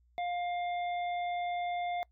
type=harmonic tone; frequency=705 Hz; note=F5; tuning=16 cents sharp; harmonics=1 / 3 / 5; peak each=-32 / -43 / -49 dBFS; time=0.18-2.03 s; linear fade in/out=0 ms; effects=noise-tail reverb RT60 0.1 s tail -24 dB re dry + added 60 Hz sine -64 dBFS peak until 2.11 s